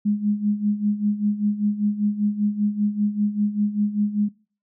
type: tone with tremolo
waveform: sine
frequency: 207.7 Hz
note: G#3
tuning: in tune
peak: -16 dBFS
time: 0.05-4.29 s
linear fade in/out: 10 ms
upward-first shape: sine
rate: 5.1 Hz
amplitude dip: 75%
effects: noise-tail reverb RT60 0.4 s tail -22 dB re dry